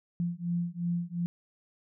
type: beating tone pair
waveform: sine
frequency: 171.5 / 174.3 Hz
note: F3 / F3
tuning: -31 / -3 cents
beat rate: 2.8 Hz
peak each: -32 / -32 dBFS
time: 0.2-1.26 s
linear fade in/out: 0 ms
effects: none